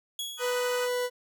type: tone with exponential decay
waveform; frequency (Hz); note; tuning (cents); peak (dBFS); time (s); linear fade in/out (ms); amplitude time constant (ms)
sawtooth; 3344; G#7; +11; -27; 0.19-0.88; 2; 150
type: chord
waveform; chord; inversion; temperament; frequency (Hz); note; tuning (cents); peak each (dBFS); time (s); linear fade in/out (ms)
30% pulse; D# minor; second; just; 933.4 / 1244.5 / 1493.4; A#5 / D#6 / F#6; +2 / 0 / +16; -41 / -35 / -36; 0.37-0.89; 50
type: tone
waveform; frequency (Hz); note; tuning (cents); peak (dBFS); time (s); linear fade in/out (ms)
40% pulse; 493.9; B4; 0; -26; 0.39-1.1; 50
effects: none